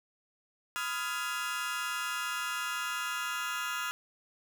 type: chord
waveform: 30% pulse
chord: F half-diminished seventh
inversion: second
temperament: just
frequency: 1005.8 / 1257.2 / 1396.9 / 1676.3 Hz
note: Cb6 / Eb6 / F6 / Ab6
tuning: +31 / +18 / 0 / +16 cents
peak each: -39 / -36 / -33 / -38 dBFS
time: 0.76-3.91 s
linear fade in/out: 0 ms
effects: none